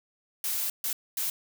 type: noise bursts at uneven times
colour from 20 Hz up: blue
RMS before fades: -30 dBFS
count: 3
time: 0.44-0.7 / 0.84-0.93 / 1.17-1.3 s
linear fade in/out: 2 ms
effects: none